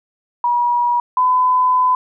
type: tone pair in turn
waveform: sine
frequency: 963 / 1008.4 Hz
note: B5 / B5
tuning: -44 / +36 cents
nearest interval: minor second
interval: 80 cents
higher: second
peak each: -13 / -11 dBFS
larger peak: second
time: 0.44-1 / 1.17-1.95 s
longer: second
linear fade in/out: 2 ms
effects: none